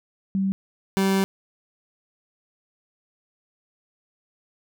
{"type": "tone pair in turn", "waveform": ["sine", "30% pulse"], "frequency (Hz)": [193.4, 193.4], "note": ["G3", "G3"], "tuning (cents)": [-23, -23], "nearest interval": "unison", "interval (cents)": 0, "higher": "neither", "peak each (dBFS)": [-20, -16], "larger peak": "second", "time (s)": [[0.35, 0.52], [0.97, 1.24]], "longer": "second", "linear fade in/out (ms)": 0, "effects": []}